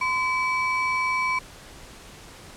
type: ring-modulated tone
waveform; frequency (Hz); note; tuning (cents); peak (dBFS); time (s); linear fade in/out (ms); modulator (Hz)
triangle; 1661.2; G#6; 0; -17; 0.01-1.39; 5; 634
effects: pink hiss -45 dBFS RMS until 2.56 s + low-pass 10000 Hz 12 dB/octave